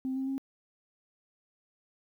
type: tone with pitch steps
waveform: sine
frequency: 261.6 / 265.7 / 269.9 Hz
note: C4 / C4 / C#4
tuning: 0 / +27 / -46 cents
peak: -29 dBFS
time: 0.05-0.38 s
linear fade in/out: 0 ms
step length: 110 ms
effects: tanh soft clip ceiling -26 dBFS + 11-bit